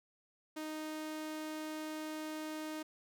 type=tone; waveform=sawtooth; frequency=310.2 Hz; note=D#4; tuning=5 cents flat; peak=-36 dBFS; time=0.56-2.83 s; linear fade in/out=10 ms; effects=none